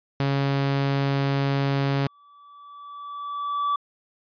sawtooth tone, 138.59 Hz, C#3, in tune, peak -17 dBFS, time 0.2-2.07 s, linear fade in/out 0 ms
triangle tone with exponential growth, 1153 Hz, D6, 32 cents flat, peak -18 dBFS, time 1.82-3.76 s, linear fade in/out 5 ms, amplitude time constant 420 ms
effects resampled to 11025 Hz

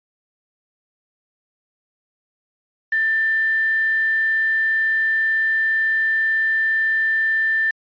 sine tone with quantisation, 1781 Hz, A6, 21 cents sharp, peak -16 dBFS, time 2.92-7.71 s, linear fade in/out 5 ms, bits 6, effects resampled to 11025 Hz

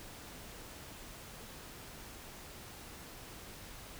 silence, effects pink hiss -50 dBFS RMS until 3.99 s

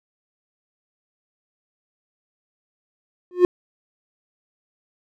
triangle tone with exponential growth, 358.3 Hz, F4, 44 cents sharp, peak -4 dBFS, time 3.31-3.45 s, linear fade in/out 1 ms, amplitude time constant 29 ms, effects none

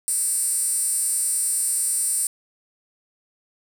10% pulse tone with high-pass filter, 329.6 Hz, E4, in tune, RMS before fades -23 dBFS, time 0.08-2.27 s, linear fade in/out 0 ms, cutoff 9100 Hz, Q 9.9, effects none

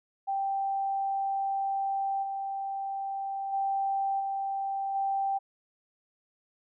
sine tone with level steps, 784 Hz, G5, in tune, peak -27 / -31 / -26 / -29 / -26 dBFS, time 0.27-5.39 s, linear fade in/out 20 ms, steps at 2.22 / 3.52 / 4.19 / 4.94 s, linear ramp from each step 20 ms, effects none

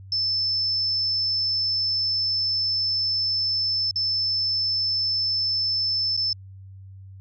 sine tone with dropouts, 5274 Hz, E8, in tune, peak -21 dBFS, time 0.12-6.33 s, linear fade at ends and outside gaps 2 ms, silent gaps 3.911-3.958 / 6.167-6.174 s, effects added 96 Hz sine -40 dBFS peak until 7.2 s

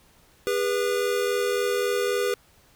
square tone pair together, 404.8 / 488.5 Hz, G#4 / B4, -44 / -19 cents, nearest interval minor third, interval 325 cents, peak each -26 dBFS, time 0.47-2.34 s, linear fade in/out 0 ms, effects pink hiss -58 dBFS RMS until 2.75 s

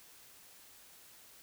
silence, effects white hiss -58 dBFS RMS until 1.42 s

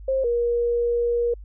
sine tone pair in turn, 531 / 475.1 Hz, C5 / A#4, +25 / +33 cents, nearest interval major second, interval 192 cents, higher first, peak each -19 dBFS, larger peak neither, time 0.08-0.24 / 0.24-1.34 s, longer second, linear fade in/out 5 ms, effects added 50 Hz sine -37 dBFS peak until 1.44 s

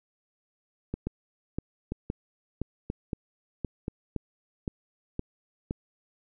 two click trains, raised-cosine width 3 ms, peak -18 / -17 dBFS, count 4 / 10, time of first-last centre 0.94-3.881 / 1.07-5.709 s, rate 1.02 / 1.94 Hz, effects none

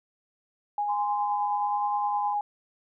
sine tone with tremolo, 826 Hz, G#5, 10 cents flat, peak -24 dBFS, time 0.78-2.41 s, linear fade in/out 2 ms, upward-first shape sine, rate 9.6 Hz, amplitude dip 30%
sine tone with vibrato, 1026 Hz, C6, 34 cents flat, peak -30 dBFS, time 0.88-2.35 s, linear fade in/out 20 ms, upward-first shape sine, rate 1.2 Hz, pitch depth 21 cents each way
effects none

